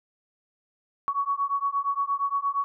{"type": "beating tone pair", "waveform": "sine", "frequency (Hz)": [1116, 1124.6], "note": ["C#6", "C#6"], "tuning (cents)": [11, 25], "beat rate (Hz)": 8.6, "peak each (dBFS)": -27, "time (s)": [1.08, 2.64], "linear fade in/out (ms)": 0, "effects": []}